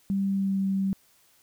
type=tone with pitch glide; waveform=sine; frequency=196 to 193.64 Hz; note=G3 to G3; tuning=0 to -21 cents; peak=-23 dBFS; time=0.1-0.93 s; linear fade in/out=0 ms; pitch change=-21 cents; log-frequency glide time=0.26-0.63 s; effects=white hiss -62 dBFS RMS until 1.42 s